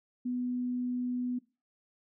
sine tone, 247.8 Hz, B3, 6 cents sharp, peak -30 dBFS, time 0.25-1.39 s, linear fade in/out 10 ms, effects noise-tail reverb RT60 0.3 s tail -20 dB re dry

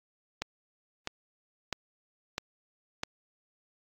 click train, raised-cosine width 0.2 ms, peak -14 dBFS, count 5, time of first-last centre 0.42-3.034 s, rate 1.53 Hz, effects AAC 64 kbps

